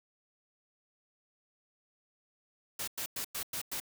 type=noise bursts; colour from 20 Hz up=white; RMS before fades=-37 dBFS; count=6; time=2.79-3.801 s; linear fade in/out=5 ms; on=86 ms; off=99 ms; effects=none